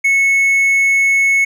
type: tone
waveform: triangle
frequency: 2200 Hz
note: C#7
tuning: 14 cents flat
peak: -8 dBFS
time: 0.04-1.45 s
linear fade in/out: 10 ms
effects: none